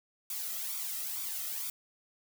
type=noise with flanger; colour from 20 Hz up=blue; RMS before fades=-37 dBFS; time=0.3-1.7 s; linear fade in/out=2 ms; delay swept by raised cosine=0.85 to 1.58 ms; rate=2.2 Hz; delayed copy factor=+0.7; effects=none